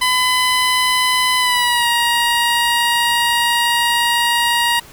15% pulse tone with pitch glide, 1008 to 945.9 Hz, B5 to A#5, +35 to +25 cents, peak -7 dBFS, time 0.01-4.8 s, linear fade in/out 10 ms, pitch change -110 cents, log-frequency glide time 1.38-1.87 s, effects pink hiss -41 dBFS RMS until 4.92 s

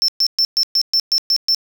triangle tone bursts, 5360 Hz, E8, 28 cents sharp, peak -11 dBFS, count 9, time 0.02-1.547 s, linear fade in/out 0 ms, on 63 ms, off 120 ms, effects none

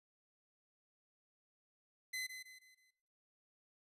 sawtooth tone with echo, 2033 Hz, B6, 50 cents sharp, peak -36 dBFS, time 2.13-2.27 s, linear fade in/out 10 ms, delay 160 ms, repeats 4, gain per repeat -8 dB, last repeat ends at 2.91 s, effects noise-tail reverb RT60 0.8 s tail -19 dB re dry + resampled to 32000 Hz

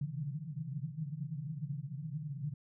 white band-pass noise, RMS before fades -40 dBFS, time 0.01-2.54 s, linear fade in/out 5 ms, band 130 to 160 Hz, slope 96 dB/octave, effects none

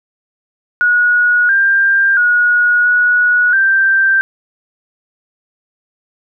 sine tone with pitch steps, 1455 / 1590 / 1451 / 1462 / 1569 Hz, F#6 / G6 / F#6 / F#6 / G6, -29 / +24 / -34 / -21 / +1 cents, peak -8 dBFS, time 0.81-4.21 s, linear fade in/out 0 ms, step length 680 ms, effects none

